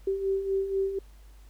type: beating tone pair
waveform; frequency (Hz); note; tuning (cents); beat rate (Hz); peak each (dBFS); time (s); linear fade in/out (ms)
sine; 385.1 / 389.2; G4 / G4; -31 / -12; 4.1; -33 / -26; 0.07-0.99; 5
effects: added 50 Hz sine -48 dBFS peak until 1.49 s + pink hiss -62 dBFS RMS until 1.49 s